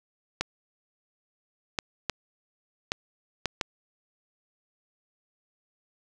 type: clicks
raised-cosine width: 0.2 ms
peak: -9 dBFS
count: 6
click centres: 0.41 / 1.788 / 2.097 / 2.919 / 3.457 / 3.612 s
effects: none